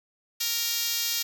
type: tone with high-pass filter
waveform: 5% pulse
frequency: 466.2 Hz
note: A#4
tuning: in tune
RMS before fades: -28 dBFS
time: 0.4-1.23 s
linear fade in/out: 10 ms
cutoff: 4100 Hz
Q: 0.53
effects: none